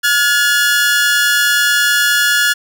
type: tone pair together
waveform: sawtooth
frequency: 1429.5 / 1700 Hz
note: F6 / G#6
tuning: +40 / +40 cents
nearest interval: minor third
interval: 300 cents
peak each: -10 dBFS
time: 0.03-2.54 s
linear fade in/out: 20 ms
effects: none